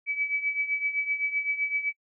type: tone with tremolo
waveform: sine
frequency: 2291 Hz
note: D7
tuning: 44 cents flat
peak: -22 dBFS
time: 0.06-1.93 s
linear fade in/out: 50 ms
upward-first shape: triangle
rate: 7.8 Hz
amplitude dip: 80%
effects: noise-tail reverb RT60 0.1 s tail -26 dB re dry